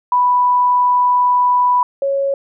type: tone pair in turn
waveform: sine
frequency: 987.8 / 552.1 Hz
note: B5 / C#5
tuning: 0 / -7 cents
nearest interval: minor seventh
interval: 1007 cents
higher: first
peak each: -10 / -14 dBFS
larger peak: first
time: 0.12-1.83 / 2.02-2.34 s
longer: first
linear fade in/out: 2 ms
effects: none